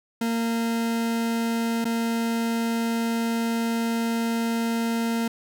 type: tone with dropouts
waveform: 40% pulse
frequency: 230 Hz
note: A#3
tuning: 23 cents flat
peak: -22 dBFS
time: 0.21-5.28 s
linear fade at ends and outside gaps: 5 ms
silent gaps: 1.845-1.852 s
effects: none